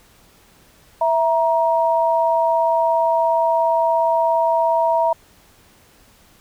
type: tone pair together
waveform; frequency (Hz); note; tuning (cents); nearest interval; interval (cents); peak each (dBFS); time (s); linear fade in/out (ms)
sine; 659.3 / 942.2; E5 / A#5; 0 / +18; tritone; 618; -17; 1.01-5.13; 5
effects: pink hiss -52 dBFS RMS until 6.4 s